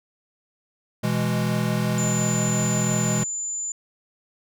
square chord, E major, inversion second, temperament equal, 123.47 / 164.81 / 207.7 Hz, B2 / E3 / G#3, 0 / 0 / 0 cents, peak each -26 / -27 / -26 dBFS, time 1.03-3.24 s, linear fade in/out 10 ms
sine tone, 7080 Hz, A8, 10 cents sharp, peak -26 dBFS, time 1.98-3.72 s, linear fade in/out 2 ms
effects none

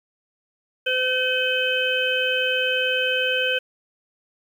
harmonic tone, 511 Hz, C5, 41 cents flat, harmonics 1 / 3 / 5 / 6, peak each -25 / -25 / -25 / -25 dBFS, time 0.86-3.59 s, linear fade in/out 10 ms, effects 8-bit

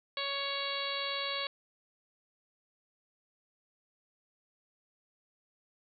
harmonic tone, 557 Hz, C#5, 8 cents sharp, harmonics 1 / 2 / 3 / 4 / 5 / 6 / 7 / 8, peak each -41 / -40 / -44 / -41 / -43 / -41 / -39 / -42 dBFS, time 0.17-1.47 s, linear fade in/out 2 ms, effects none

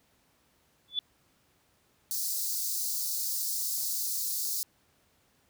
sine tone with exponential growth, 3464 Hz, A7, 28 cents flat, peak -23 dBFS, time 0.88-0.99 s, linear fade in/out 1 ms, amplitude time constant 22 ms
white high-pass noise, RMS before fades -32 dBFS, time 2.11-4.63 s, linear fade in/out 0 ms, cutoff 4300 Hz, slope 48 dB/octave
effects pink hiss -68 dBFS RMS until 5.49 s + high-pass 60 Hz 12 dB/octave

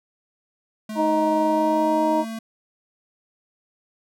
square tone with pitch glide, 215.8 to 224.6 Hz, A3 to A3, -33 to +36 cents, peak -30 dBFS, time 0.89-2.39 s, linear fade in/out 5 ms, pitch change +69 cents, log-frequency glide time 1.43-2.05 s
harmonic tone, 312.8 Hz, D#4, 9 cents sharp, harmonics 1 / 2 / 3, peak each -22 / -22 / -22 dBFS, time 0.95-2.25 s, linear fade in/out 50 ms
effects none

